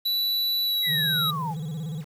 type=tone with pitch glide; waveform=square; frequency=3951 to 3854 Hz; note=B7 to B7; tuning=0 to -43 cents; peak=-23 dBFS; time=0.05-1.31 s; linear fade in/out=10 ms; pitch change=-43 cents; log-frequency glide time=0.64-0.91 s
type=linear sweep; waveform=sine; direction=down; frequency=2077 to 780 Hz; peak=-28 dBFS; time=0.82-1.55 s; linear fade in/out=50 ms
type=tone with vibrato; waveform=triangle; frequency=156.2 Hz; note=D#3; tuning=7 cents sharp; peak=-27 dBFS; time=0.86-2.05 s; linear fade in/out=50 ms; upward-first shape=square; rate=17 Hz; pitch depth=120 cents each way
effects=8-bit